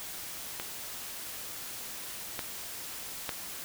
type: clicks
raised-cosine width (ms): 0.3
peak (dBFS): -19 / -17 / -16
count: 3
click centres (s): 0.599 / 2.392 / 3.292
effects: white hiss -41 dBFS RMS until 3.64 s